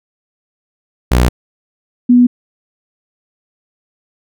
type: tone pair in turn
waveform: sawtooth / sine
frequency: 61.3 / 245.2 Hz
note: B1 / B3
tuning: -12 / -12 cents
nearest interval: 2 octaves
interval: 2400 cents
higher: second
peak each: -4 dBFS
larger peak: neither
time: 1.11-1.29 / 2.09-2.27 s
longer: neither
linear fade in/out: 10 ms
effects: none